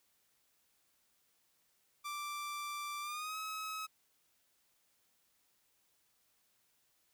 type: tone with pitch glide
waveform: sawtooth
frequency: 1174.7 to 1281 Hz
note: D6 to E6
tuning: 0 to -50 cents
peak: -36 dBFS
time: 2.04-3.87 s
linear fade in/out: 20 ms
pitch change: +150 cents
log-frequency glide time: 3.01-3.37 s
effects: white hiss -75 dBFS RMS until 7.13 s